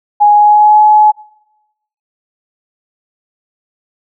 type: tone with pitch glide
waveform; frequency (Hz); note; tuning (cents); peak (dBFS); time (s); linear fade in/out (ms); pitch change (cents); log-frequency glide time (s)
sine; 830.6 to 849.5; G#5 to G#5; 0 to +39; -3; 0.2-1.12; 20; +39; 0.33-0.8
effects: noise-tail reverb RT60 0.9 s tail -23 dB re dry